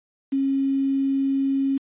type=tone with quantisation; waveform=sine; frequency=272.1 Hz; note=C#4; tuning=32 cents flat; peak=-19 dBFS; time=0.32-1.78 s; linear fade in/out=10 ms; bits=7; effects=resampled to 8000 Hz